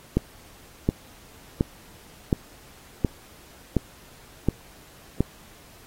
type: click train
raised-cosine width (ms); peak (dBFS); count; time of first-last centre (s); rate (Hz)
3; -6; 8; 0.17-5.206; 1.39
effects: pink hiss -51 dBFS RMS until 5.86 s + AAC 48 kbps